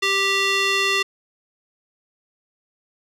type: tone with band-pass filter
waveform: square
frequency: 392.2 Hz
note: G4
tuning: 1 cent sharp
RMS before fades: -20 dBFS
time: 0.02-1.03 s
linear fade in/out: 10 ms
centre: 3000 Hz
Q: 1.4
effects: none